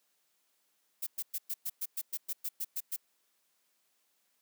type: noise bursts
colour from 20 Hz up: violet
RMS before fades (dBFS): -35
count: 13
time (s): 1.02-2.964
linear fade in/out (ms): 10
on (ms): 48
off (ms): 110
effects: white hiss -75 dBFS RMS until 4.41 s + high-pass 200 Hz 12 dB/octave